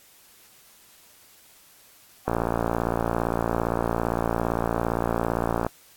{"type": "click train", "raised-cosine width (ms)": 1, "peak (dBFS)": -9, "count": 196, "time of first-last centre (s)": [2.28, 5.665], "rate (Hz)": 57.6, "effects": ["white hiss -54 dBFS RMS until 5.96 s", "AAC 64 kbps"]}